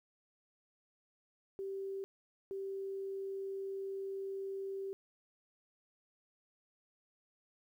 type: tone bursts at uneven times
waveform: sine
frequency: 389.5 Hz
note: G4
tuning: 11 cents flat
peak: -38 dBFS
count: 2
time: 1.59-2.04 / 2.51-4.93 s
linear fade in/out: 0 ms
effects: 12-bit